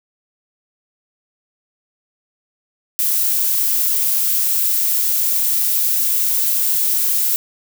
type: noise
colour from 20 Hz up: violet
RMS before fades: -17 dBFS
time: 2.99-7.36 s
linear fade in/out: 0 ms
effects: none